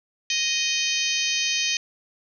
harmonic tone, 622.3 Hz, D#5, in tune, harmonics 3 / 4 / 5 / 6 / 7 / 8 / 9 / 10, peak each -34 / -27 / -28 / -31 / -31 / -32 / -34 / -29 dBFS, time 0.3-1.77 s, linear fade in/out 2 ms, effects none

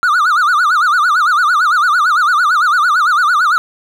triangle tone with vibrato, 1318.5 Hz, E6, in tune, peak -7 dBFS, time 0.03-3.58 s, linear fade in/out 0 ms, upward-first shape sine, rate 8.9 Hz, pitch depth 210 cents each way, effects none

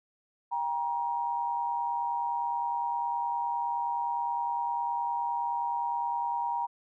sine tone pair together, 796 / 945.7 Hz, G5 / A#5, +26 / +25 cents, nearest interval minor third, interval 299 cents, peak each -34 / -29 dBFS, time 0.51-6.67 s, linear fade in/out 20 ms, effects none

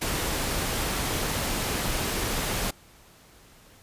pink noise, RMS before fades -28 dBFS, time 0.01-2.71 s, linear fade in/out 10 ms, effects pink hiss -54 dBFS RMS until 3.82 s + resampled to 32000 Hz

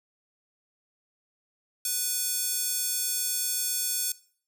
square tone with high-pass filter, 493.9 Hz, B4, in tune, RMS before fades -29 dBFS, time 1.85-4.12 s, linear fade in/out 2 ms, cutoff 7400 Hz, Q 1, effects noise-tail reverb RT60 0.5 s tail -20 dB re dry

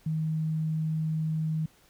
sine tone, 157.7 Hz, D#3, 24 cents sharp, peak -26 dBFS, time 0.06-1.66 s, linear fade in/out 5 ms, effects pink hiss -61 dBFS RMS until 1.89 s

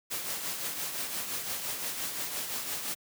white noise with tremolo, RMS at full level -33 dBFS, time 0.1-2.95 s, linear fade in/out 20 ms, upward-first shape triangle, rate 5.8 Hz, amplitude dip 50%, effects high-pass 100 Hz 12 dB/octave

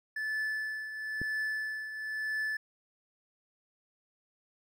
triangle tone with tremolo, 1741 Hz, A6, 19 cents flat, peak -28 dBFS, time 0.16-2.57 s, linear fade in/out 5 ms, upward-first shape triangle, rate 1 Hz, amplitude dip 65%
click, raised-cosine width 3 ms, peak -25 dBFS, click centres 1.216 s
effects none

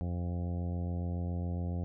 harmonic tone with a mistuned harmonic, 87.2 Hz, F2, 2 cents flat, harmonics 1 / 2 / 3 / 4 / 5 / 6 / 7 / 8 / 9, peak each -33 / -38 / -45 / -50 / -52 / -50 / -55 / -52 / -57 dBFS, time 0.01-1.84 s, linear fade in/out 0 ms, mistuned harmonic 9, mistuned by +28 cents, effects none

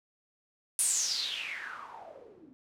blue noise with low-pass filter sweep, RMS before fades -35 dBFS, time 0.79-2.53 s, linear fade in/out 0 ms, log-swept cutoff 10000 to 260 Hz, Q 7.5, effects none

